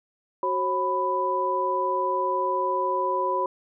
sine tone cluster, 372.9 / 541 / 993 Hz, F#4 / C#5 / B5, +14 / -42 / +9 cents, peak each -29 / -29 / -24 dBFS, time 0.43-3.46 s, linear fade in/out 2 ms, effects none

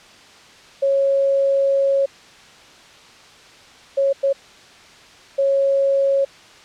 sine tone bursts at uneven times, 550 Hz, C#5, 14 cents flat, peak -14 dBFS, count 4, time 0.82-2.06 / 3.97-4.13 / 4.23-4.33 / 5.38-6.25 s, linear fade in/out 10 ms, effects white hiss -45 dBFS RMS until 6.64 s + low-pass 5000 Hz 12 dB/octave

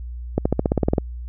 accelerating click train, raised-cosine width 2 ms, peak -4 dBFS, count 11, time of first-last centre 0.38-0.982 s, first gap 75 ms, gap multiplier 0.95, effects added 60 Hz sine -29 dBFS peak until 1.28 s

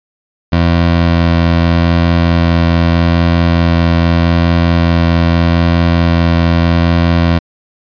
20% pulse tone with vibrato, 84.6 Hz, E2, 45 cents sharp, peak -3 dBFS, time 0.52-7.39 s, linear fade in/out 10 ms, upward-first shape sine, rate 0.81 Hz, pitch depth 8 cents each way, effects resampled to 11025 Hz

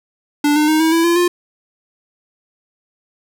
square tone with pitch steps, 293 / 302.1 / 311.5 / 321.2 / 331.2 / 341.5 / 352.1 Hz, D4 / D4 / D#4 / E4 / E4 / F4 / F4, -4 / +49 / +2 / -45 / +8 / -39 / +14 cents, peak -12 dBFS, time 0.44-1.28 s, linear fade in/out 5 ms, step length 120 ms, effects none

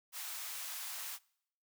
white high-pass noise, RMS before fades -43 dBFS, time 0.12-1.19 s, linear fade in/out 50 ms, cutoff 740 Hz, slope 24 dB/octave, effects noise-tail reverb RT60 0.7 s tail -24 dB re dry

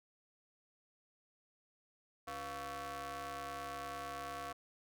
sawtooth ring-modulated tone, 209.9 Hz, G#3, 19 cents sharp, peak -35 dBFS, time 2.27-4.53 s, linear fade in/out 10 ms, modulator 910 Hz, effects none

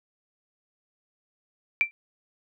sine tone with exponential decay, 2349 Hz, D7, in tune, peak -14 dBFS, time 1.81-1.91 s, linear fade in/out 0 ms, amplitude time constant 21 ms, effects none

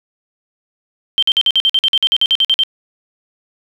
sine tone bursts, 3136 Hz, G7, in tune, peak -9 dBFS, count 16, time 1.18-2.635 s, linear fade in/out 0 ms, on 45 ms, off 49 ms, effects 7-bit

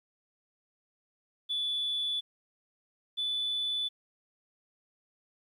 sine tone pair in turn, 3458 / 3482 Hz, A7 / A7, -31 / -19 cents, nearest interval unison, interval 12 cents, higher second, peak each -28 dBFS, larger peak neither, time 1.49-2.21 / 3.17-3.89 s, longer neither, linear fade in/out 20 ms, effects tanh soft clip ceiling -25 dBFS + 11-bit

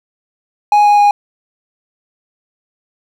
triangle tone with pitch steps, 830.6 / 825.8 / 821.1 Hz, G#5 / G#5 / G#5, 0 / -10 / -20 cents, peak -4 dBFS, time 0.72-1.11 s, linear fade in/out 2 ms, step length 130 ms, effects none

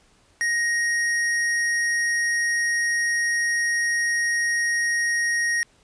square tone, 1874 Hz, A#6, 9 cents sharp, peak -21 dBFS, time 0.41-5.63 s, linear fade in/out 0 ms, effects pink hiss -59 dBFS RMS until 5.83 s + resampled to 22050 Hz

